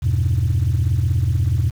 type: chord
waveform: sine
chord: E minor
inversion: none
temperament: just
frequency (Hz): 82.41 / 98.89 / 123.61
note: E2 / G2 / B2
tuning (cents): 0 / +16 / +2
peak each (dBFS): -18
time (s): 0.02-1.71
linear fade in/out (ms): 20
effects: tanh soft clip ceiling -11 dBFS + 7-bit